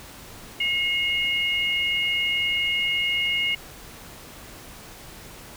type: tone pair together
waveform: sine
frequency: 2164 / 2854 Hz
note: C#7 / F7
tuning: -42 / +37 cents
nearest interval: perfect fourth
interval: 479 cents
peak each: -24 / -24 dBFS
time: 0.6-3.55 s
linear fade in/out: 5 ms
effects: pink hiss -43 dBFS RMS until 5.56 s